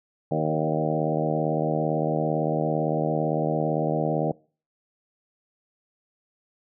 harmonic tone with a mistuned harmonic, 77.78 Hz, D#2, in tune, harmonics 2 / 3 / 4 / 5 / 6 / 7 / 8 / 9 / 10, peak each -27 / -32 / -31 / -34 / -30 / -31 / -31 / -32 / -34 dBFS, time 0.31-4.32 s, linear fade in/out 5 ms, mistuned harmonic 7, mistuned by +22 cents, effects noise-tail reverb RT60 0.4 s tail -24 dB re dry

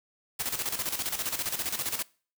white noise with tremolo, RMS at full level -30 dBFS, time 0.39-2.03 s, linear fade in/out 10 ms, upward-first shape square, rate 15 Hz, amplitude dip 65%, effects noise-tail reverb RT60 0.4 s tail -23 dB re dry

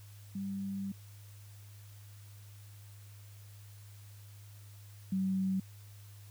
sine tone pair in turn, 196 / 190.2 Hz, G3 / F#3, 0 / +48 cents, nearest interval minor second, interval 52 cents, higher first, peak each -35 / -29 dBFS, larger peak second, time 0.35-0.92 / 5.12-5.6 s, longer first, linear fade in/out 5 ms, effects added 102 Hz sine -50 dBFS peak until 6.3 s + white hiss -61 dBFS RMS until 6.3 s

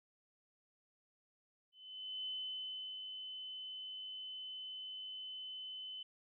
sine tone with ADSR envelope, 3033 Hz, F#7, 42 cents sharp, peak -39 dBFS, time 1.72-6.03 s, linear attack 540 ms, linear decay 730 ms, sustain -5 dB, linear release 5 ms, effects none

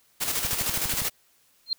white noise with tremolo, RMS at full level -26 dBFS, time 0.2-1.1 s, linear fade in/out 20 ms, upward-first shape square, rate 13 Hz, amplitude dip 45%
click train, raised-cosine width 5 ms, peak -23 dBFS, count 8, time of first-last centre 0.45-1.019 s, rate 12.3 Hz
sine tone with exponential growth, 4186 Hz, C8, in tune, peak -18 dBFS, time 1.66-1.73 s, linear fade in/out 2 ms, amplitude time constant 15 ms
effects white hiss -63 dBFS RMS until 1.78 s

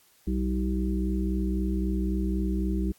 harmonic tone with a mistuned harmonic, 63.8 Hz, C2, 43 cents flat, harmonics 1 / 3 / 5 / 6, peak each -27 / -29 / -32 / -38 dBFS, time 0.27-2.92 s, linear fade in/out 5 ms, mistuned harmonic 1, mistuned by -55 cents, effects white hiss -61 dBFS RMS until 2.98 s + AAC 64 kbps

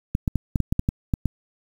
clicks, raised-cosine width 5 ms, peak -8 dBFS, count 10, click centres 0.151 / 0.278 / 0.357 / 0.558 / 0.603 / 0.725 / 0.794 / 0.889 / 1.138 / 1.257 s, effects 7-bit

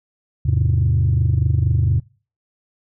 sine chord, E augmented, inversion none, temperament equal with one note detuned, 82.41 / 106.13 / 130.81 Hz, E2 / G#2 / B#2, 0 / +38 / 0 cents, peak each -17 dBFS, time 0.45-2 s, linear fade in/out 10 ms, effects noise-tail reverb RT60 0.4 s tail -26 dB re dry + tanh soft clip ceiling -9 dBFS

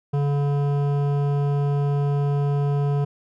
sine tone with hard clipping, 142.8 Hz, D3, 48 cents flat, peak -21 dBFS, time 0.13-3.05 s, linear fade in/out 10 ms, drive 13 dB, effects none

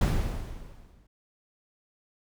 brown noise with exponential decay, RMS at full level -20 dBFS, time 0.01-1.07 s, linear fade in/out 5 ms, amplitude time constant 230 ms, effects none

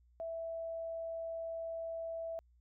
sine tone, 659.3 Hz, E5, in tune, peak -38 dBFS, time 0.2-2.39 s, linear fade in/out 0 ms, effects added 60 Hz sine -64 dBFS peak until 2.6 s

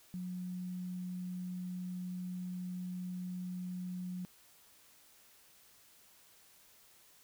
sine tone, 181.2 Hz, F#3, 36 cents flat, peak -38 dBFS, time 0.14-4.25 s, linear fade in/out 0 ms, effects white hiss -63 dBFS RMS until 7.23 s

